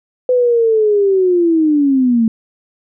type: linear sweep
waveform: sine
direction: down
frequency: 507 to 220 Hz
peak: -9 dBFS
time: 0.29-2.28 s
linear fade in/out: 2 ms
effects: none